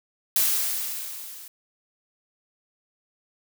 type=noise with level ramp; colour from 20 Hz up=blue; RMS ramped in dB=-20 to -43 dBFS; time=0.36-1.48 s; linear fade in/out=2 ms; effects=none